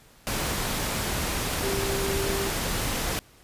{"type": "tone in noise", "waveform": "sine", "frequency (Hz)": 392.9, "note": "G4", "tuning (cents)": 4, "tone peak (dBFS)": -29, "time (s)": [1.63, 2.5], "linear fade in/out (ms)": 0, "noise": "pink", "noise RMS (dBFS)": -28, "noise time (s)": [0.27, 3.19], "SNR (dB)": -4, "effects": ["pink hiss -55 dBFS RMS until 3.43 s", "resampled to 32000 Hz"]}